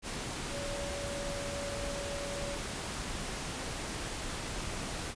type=tone in noise; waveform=sine; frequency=567 Hz; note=C#5; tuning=39 cents sharp; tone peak=-39 dBFS; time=0.5-2.59 s; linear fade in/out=50 ms; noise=pink; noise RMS=-38 dBFS; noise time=0.02-5.15 s; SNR=-4 dB; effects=resampled to 22050 Hz